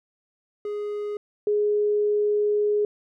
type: tone pair in turn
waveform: triangle / sine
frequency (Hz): 415.3 / 416.8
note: G#4 / G#4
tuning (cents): 0 / +6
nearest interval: unison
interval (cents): 6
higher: second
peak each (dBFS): -25 / -19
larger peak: second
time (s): 0.65-1.17 / 1.47-2.85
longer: second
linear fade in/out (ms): 2
effects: none